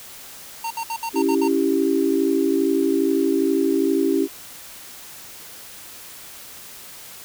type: tone bursts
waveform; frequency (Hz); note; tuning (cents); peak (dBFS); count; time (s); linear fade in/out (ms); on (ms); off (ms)
square; 915; A#5; -32; -25; 7; 0.64-1.48; 5; 66; 63
type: chord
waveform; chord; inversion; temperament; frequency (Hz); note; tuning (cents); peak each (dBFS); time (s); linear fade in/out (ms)
sine; C# diminished; none; equal; 277.2 / 329.6 / 392; C#4 / E4 / G4; 0 / 0 / 0; -21; 1.13-4.28; 50
effects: white hiss -40 dBFS RMS until 7.24 s